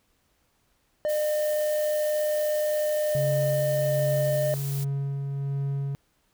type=tone; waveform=triangle; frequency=605 Hz; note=D#5; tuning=49 cents flat; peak=-21 dBFS; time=1.05-4.54 s; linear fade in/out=0 ms
type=noise; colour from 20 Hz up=blue; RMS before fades=-38 dBFS; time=1.08-4.85 s; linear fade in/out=20 ms
type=tone with tremolo; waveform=triangle; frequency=139 Hz; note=C#3; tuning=5 cents sharp; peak=-23 dBFS; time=3.15-5.95 s; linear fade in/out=0 ms; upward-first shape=sine; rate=1.3 Hz; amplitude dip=30%
effects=pink hiss -69 dBFS RMS until 6.33 s